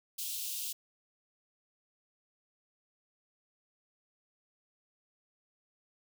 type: high-pass noise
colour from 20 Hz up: white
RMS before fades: -38 dBFS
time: 0.18-0.73 s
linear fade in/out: 10 ms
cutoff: 2800 Hz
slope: 48 dB/octave
effects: none